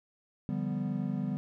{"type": "chord", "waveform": "triangle", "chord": "G dominant seventh", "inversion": "second", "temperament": "equal", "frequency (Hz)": [146.83, 174.61, 196, 246.9], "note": ["D3", "F3", "G3", "B3"], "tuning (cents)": [0, 0, 0, 0], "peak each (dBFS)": [-34, -37, -32, -34], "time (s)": [0.49, 1.37], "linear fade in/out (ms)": 0, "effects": []}